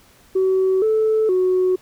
sine tone with pitch steps, 377.9 / 437.3 / 368.9 Hz, F#4 / A4 / F#4, +37 / -11 / -5 cents, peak -13 dBFS, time 0.35-1.76 s, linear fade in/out 10 ms, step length 470 ms, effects tanh soft clip ceiling -11 dBFS + pink hiss -52 dBFS RMS until 1.81 s

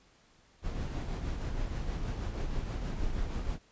brown noise with tremolo, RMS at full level -32 dBFS, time 0.62-3.59 s, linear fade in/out 50 ms, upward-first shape triangle, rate 6.3 Hz, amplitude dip 45%, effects pink hiss -64 dBFS RMS until 3.71 s + resampled to 16000 Hz

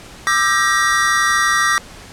square chord, E half-diminished seventh, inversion third, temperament just, 1186.7 / 1318.5 / 1582.2 / 1898.7 Hz, D6 / E6 / G6 / Bb6, +18 / 0 / +16 / +31 cents, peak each -19 / -22 / -22 / -17 dBFS, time 0.27-1.78 s, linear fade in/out 0 ms, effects pink hiss -38 dBFS RMS until 2.12 s + low-pass 9000 Hz 12 dB/octave

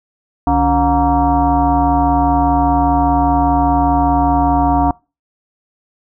sine tone with frequency modulation, 500 Hz, B4, 21 cents sharp, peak -10 dBFS, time 0.47-4.91 s, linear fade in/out 2 ms, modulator 217 Hz, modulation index 2.3, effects noise-tail reverb RT60 0.3 s tail -26 dB re dry

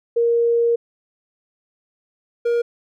sine / triangle tone pair in turn, 468.4 / 472.5 Hz, A#4 / A#4, +8 / +23 cents, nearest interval unison, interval 15 cents, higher second, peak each -14 dBFS, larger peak neither, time 0.16-0.76 / 2.45-2.62 s, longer first, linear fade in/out 10 ms, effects none

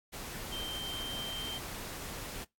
sine tone in noise, 3136 Hz, G7, in tune, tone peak -38 dBFS, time 0.51-1.59 s, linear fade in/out 20 ms, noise pink, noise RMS -42 dBFS, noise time 0.12-2.45 s, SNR +1 dB, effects noise-tail reverb RT60 0.2 s tail -25 dB re dry + AAC 64 kbps

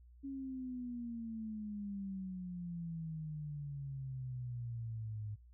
sine exponential sweep, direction down, 276.7 to 103.83 Hz, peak -40 dBFS, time 0.23-5.36 s, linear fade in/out 20 ms, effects noise-tail reverb RT60 0.2 s tail -21 dB re dry + added 60 Hz sine -57 dBFS peak until 5.53 s

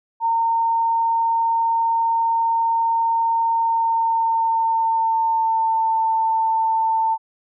sine tone with pitch glide, 915 to 894.1 Hz, A#5 to A5, -32 to +28 cents, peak -16 dBFS, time 0.2-7.18 s, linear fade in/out 50 ms, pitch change -40 cents, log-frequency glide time 3.55-5.99 s, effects none

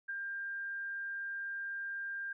sine tone with ADSR envelope, 1596 Hz, G6, 31 cents sharp, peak -35 dBFS, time 0.08-2.33 s, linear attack 15 ms, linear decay 26 ms, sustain -2 dB, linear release 6 ms, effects none

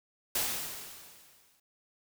white noise with exponential decay, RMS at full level -29 dBFS, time 0.35-1.6 s, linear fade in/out 5 ms, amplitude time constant 270 ms, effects none

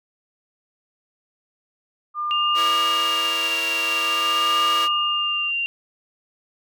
sine tone with tremolo, 1200 Hz, D6, 37 cents sharp, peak -18 dBFS, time 2.14-5.52 s, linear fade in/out 50 ms, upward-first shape triangle, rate 0.5 Hz, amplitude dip 100%
sine tone with vibrato, 2804 Hz, F7, 6 cents sharp, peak -21 dBFS, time 2.31-5.66 s, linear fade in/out 0 ms, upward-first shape sine, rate 0.51 Hz, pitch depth 20 cents each way
5% pulse chord, A# diminished, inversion second, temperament equal, 329.6 / 466.2 / 554.4 Hz, E4 / A#4 / C#5, 0 / 0 / 0 cents, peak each -20 dBFS, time 2.54-4.89 s, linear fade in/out 50 ms
effects none

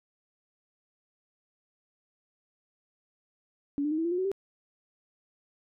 sine tone with pitch steps, 284.5 / 297.8 / 311.7 / 326.2 / 341.5 / 357.4 / 374.1 / 391.6 Hz, C#4 / D4 / D#4 / E4 / F4 / F4 / F#4 / G4, +45 / +24 / +3 / -18 / -39 / +40 / +19 / -2 cents, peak -26 dBFS, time 3.78-4.316 s, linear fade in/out 0 ms, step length 67 ms, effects none

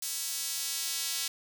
square tone with high-pass filter sweep, 150.6 Hz, D3, 44 cents sharp, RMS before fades -34 dBFS, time 0.02-1.28 s, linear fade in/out 5 ms, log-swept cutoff 6500 to 4300 Hz, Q 0.93, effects none

